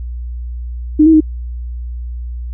sine tone with pitch steps, 305.1 / 321.3 / 311 Hz, D#4 / E4 / D#4, -34 / -44 / -1 cents, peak -4 dBFS, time 0.99-1.206 s, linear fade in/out 10 ms, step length 72 ms, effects added 60 Hz sine -21 dBFS peak until 2.53 s

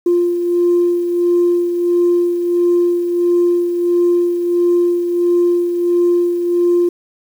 sine beating tone pair, 349.2 / 350.7 Hz, F4 / F4, 0 / +7 cents, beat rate 1.5 Hz, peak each -11 / -20 dBFS, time 0.06-6.89 s, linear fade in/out 5 ms, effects tanh soft clip ceiling -6 dBFS + 7-bit

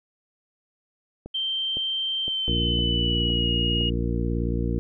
click train, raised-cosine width 2 ms, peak -23 dBFS, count 6, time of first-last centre 1.26-3.811 s, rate 1.96 Hz
sine tone with pitch glide, 3134 to 2874 Hz, G7 to F7, -1 to +49 cents, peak -24 dBFS, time 1.34-3.9 s, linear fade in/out 10 ms, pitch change -150 cents, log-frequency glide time 2.22-3.5 s
harmonic tone, 58.27 Hz, A#1, in tune, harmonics 1 / 2 / 3 / 4 / 5 / 6 / 8, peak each -26 / -29 / -31 / -32 / -33 / -34 / -35 dBFS, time 2.48-4.79 s, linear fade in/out 0 ms
effects none

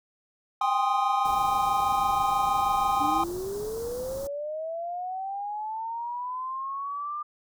triangle chord, Ab major seventh, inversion third, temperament equal with one note detuned, 784 / 810.2 / 1046.5 / 1244.5 Hz, G5 / Ab5 / C6 / Eb6, 0 / -43 / 0 / 0 cents, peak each -26 dBFS, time 0.61-3.24 s, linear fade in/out 5 ms
pink band-stop noise, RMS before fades -41 dBFS, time 1.25-4.27 s, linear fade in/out 0 ms, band 1200 to 4800 Hz, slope 24 dB/octave
sine linear sweep, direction up, 285.2 to 1203 Hz, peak -30 dBFS, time 3-7.23 s, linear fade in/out 10 ms
effects none

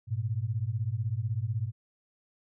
sine beating tone pair, 103.1 / 119.1 Hz, G#2 / A#2, -12 / +38 cents, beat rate 16 Hz, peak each -31 / -31 dBFS, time 0.07-1.72 s, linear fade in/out 50 ms, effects none

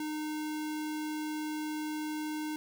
sine tone with sample-and-hold, 306.1 Hz, D#4, 28 cents flat, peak -33 dBFS, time 0-2.56 s, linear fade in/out 2 ms, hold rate 1225 Hz, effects none

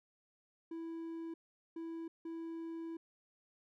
triangle tone bursts at uneven times, 329.6 Hz, E4, in tune, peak -39 dBFS, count 3, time 0.71-1.34 / 1.76-2.08 / 2.25-2.97 s, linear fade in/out 5 ms, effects none

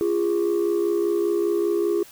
sine tone pair together, 344.2 / 409.3 Hz, F4 / G#4, -25 / -25 cents, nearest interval minor third, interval 300 cents, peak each -20 dBFS, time 0.01-2.03 s, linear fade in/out 0 ms, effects tanh soft clip ceiling -16 dBFS + white hiss -47 dBFS RMS until 2.11 s

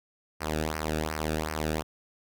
sawtooth tone with flanger, 77.78 Hz, D#2, in tune, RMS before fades -31 dBFS, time 0.4-1.83 s, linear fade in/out 20 ms, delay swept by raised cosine 0.27 to 0.99 ms, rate 2.7 Hz, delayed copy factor -0.8, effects none

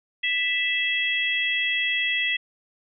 harmonic tone, 659.3 Hz, E5, in tune, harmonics 3 / 4 / 5, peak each -25 / -26 / -27 dBFS, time 0.23-2.37 s, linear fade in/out 10 ms, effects none

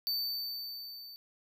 square tone with level ramp, 4562 Hz, C#8, 49 cents sharp, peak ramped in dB -30 to -47 dBFS, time 0.07-1.16 s, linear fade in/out 0 ms, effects none

